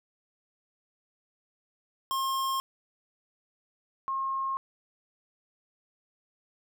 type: tone pair in turn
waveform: square / sine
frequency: 1070 / 1074.5 Hz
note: C6 / C6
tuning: +38 / +46 cents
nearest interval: unison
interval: 8 cents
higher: second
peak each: -28 dBFS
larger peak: neither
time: 2.11-2.6 / 4.08-4.57 s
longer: neither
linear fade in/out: 0 ms
effects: none